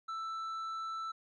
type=tone with tanh clipping; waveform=sine; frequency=1324 Hz; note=E6; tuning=7 cents sharp; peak=-38 dBFS; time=0.08-1.12 s; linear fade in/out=10 ms; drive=6 dB; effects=none